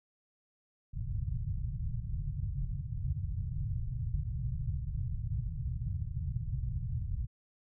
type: low-pass noise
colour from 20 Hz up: white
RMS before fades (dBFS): -35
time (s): 0.93-7.27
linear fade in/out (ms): 20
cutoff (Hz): 140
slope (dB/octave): 48
effects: none